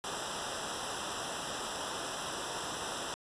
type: noise with comb filter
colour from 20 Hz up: pink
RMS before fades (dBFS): -38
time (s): 0.04-3.14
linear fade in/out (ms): 0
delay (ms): 0.45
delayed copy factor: -0.95
effects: resampled to 22050 Hz